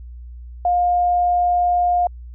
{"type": "tone", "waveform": "sine", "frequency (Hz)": 709, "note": "F5", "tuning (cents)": 26, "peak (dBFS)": -14, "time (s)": [0.65, 2.07], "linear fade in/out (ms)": 2, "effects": ["added 60 Hz sine -33 dBFS peak until 2.34 s"]}